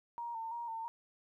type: tone with vibrato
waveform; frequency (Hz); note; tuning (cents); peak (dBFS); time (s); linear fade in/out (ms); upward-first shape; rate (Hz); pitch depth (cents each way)
sine; 922; A#5; -19; -38; 0.18-0.88; 0; square; 3; 37
effects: 13-bit